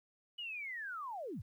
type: linear sweep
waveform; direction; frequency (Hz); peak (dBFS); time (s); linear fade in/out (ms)
sine; down; 2958 to 61.74; -40; 0.38-1.42; 10
effects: 12-bit